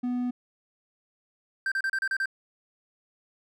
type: tone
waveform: triangle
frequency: 246.9 Hz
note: B3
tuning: in tune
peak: -24 dBFS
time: 0.03-0.31 s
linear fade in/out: 10 ms
type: tone bursts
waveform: triangle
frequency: 1568 Hz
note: G6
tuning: in tune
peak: -23 dBFS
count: 7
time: 1.66-2.257 s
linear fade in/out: 2 ms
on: 57 ms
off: 33 ms
effects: none